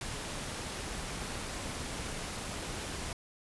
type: noise with amplitude modulation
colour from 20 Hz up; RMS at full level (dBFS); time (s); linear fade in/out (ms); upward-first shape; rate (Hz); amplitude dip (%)
pink; -37; 0.01-3.13; 2; sine; 221; 40
effects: resampled to 24000 Hz